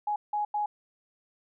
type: tone bursts at uneven times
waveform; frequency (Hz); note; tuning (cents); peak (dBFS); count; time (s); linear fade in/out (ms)
sine; 835; G#5; +9; -26; 3; 0.07-0.16 / 0.33-0.45 / 0.54-0.66; 5
effects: none